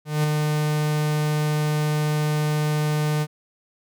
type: tone with ADSR envelope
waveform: 45% pulse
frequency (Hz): 151.2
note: D#3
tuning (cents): -49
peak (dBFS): -17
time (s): 0.05-3.27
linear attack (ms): 190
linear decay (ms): 5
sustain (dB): -3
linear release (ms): 51
effects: none